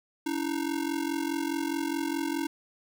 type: ring-modulated tone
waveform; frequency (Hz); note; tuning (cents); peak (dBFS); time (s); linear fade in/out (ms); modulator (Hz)
square; 306.7; D#4; -25; -26; 0.26-2.47; 0; 22.4
effects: none